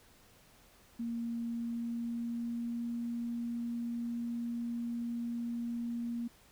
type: tone with pitch glide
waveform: sine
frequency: 233.1 to 235.7 Hz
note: A#3 to A#3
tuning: 0 to +19 cents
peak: -34 dBFS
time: 0.99-6.28 s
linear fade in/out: 10 ms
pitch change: +19 cents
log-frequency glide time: 1.32-2.9 s
effects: pink hiss -62 dBFS RMS until 6.51 s